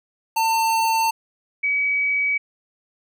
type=tone pair in turn; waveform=square / sine; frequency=899 / 2274 Hz; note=A5 / C#7; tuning=+37 / +44 cents; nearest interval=octave + major third; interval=1607 cents; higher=second; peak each=-18 dBFS; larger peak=neither; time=0.36-1.11 / 1.63-2.38 s; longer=neither; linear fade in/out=10 ms; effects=none